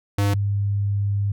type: tone pair in turn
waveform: square / sine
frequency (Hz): 100.9 / 100.9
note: G#2 / G#2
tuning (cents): -49 / -49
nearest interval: unison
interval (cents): 0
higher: neither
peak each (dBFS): -18 / -19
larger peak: first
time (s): 0.18-0.34 / 0.34-1.32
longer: second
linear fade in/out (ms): 5
effects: none